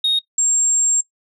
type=tone pair in turn; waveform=sine; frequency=3729 / 7458 Hz; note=A#7 / A#8; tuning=0 / 0 cents; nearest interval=octave; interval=1200 cents; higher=second; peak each=-12 / -11 dBFS; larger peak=second; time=0.04-0.19 / 0.38-1.01 s; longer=second; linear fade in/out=5 ms; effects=noise-tail reverb RT60 0.1 s tail -22 dB re dry + tanh soft clip ceiling -12 dBFS